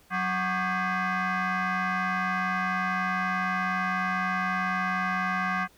sine tone with frequency modulation, 185.4 Hz, F#3, 4 cents sharp, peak -23 dBFS, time 0.1-5.68 s, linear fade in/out 50 ms, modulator 462 Hz, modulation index 3.9, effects tanh soft clip ceiling -23 dBFS + pink hiss -59 dBFS RMS until 5.77 s

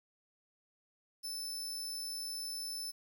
sawtooth tone, 5274 Hz, E8, in tune, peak -36 dBFS, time 1.23-2.92 s, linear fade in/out 20 ms, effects 11-bit

